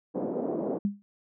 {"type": "band-pass noise", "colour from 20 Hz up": "pink", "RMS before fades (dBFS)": -31, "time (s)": [0.14, 0.79], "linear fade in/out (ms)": 20, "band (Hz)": [230, 610], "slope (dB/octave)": 24}
{"type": "tone with exponential decay", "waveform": "sine", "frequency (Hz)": 202.1, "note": "G#3", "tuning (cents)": -47, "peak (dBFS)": -20, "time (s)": [0.85, 1.02], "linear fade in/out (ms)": 0, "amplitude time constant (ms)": 36}
{"effects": []}